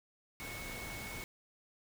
sine tone in noise, 2205 Hz, C#7, 10 cents flat, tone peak -46 dBFS, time 0.4-1.24 s, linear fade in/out 0 ms, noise pink, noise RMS -45 dBFS, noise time 0.4-1.24 s, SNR -4 dB, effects none

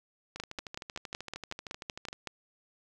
two click trains, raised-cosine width 0.2 ms, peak -19 / -23 dBFS, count 11 / 24, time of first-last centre 0.4-2.273 / 0.36-2.129 s, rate 5.34 / 13 Hz, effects none

